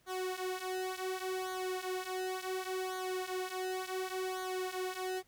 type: tone with flanger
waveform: sawtooth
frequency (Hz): 372.1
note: F#4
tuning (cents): +10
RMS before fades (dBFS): -38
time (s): 0.06-5.23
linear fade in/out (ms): 50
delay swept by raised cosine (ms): 0.38 to 6.28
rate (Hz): 0.69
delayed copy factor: -0.8
effects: pink hiss -70 dBFS RMS until 5.27 s